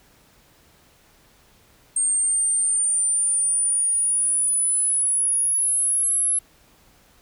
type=exponential sweep; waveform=sine; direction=up; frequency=8580 to 11000 Hz; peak=-18 dBFS; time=1.96-6.39 s; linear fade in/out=5 ms; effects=pink hiss -56 dBFS RMS until 7.21 s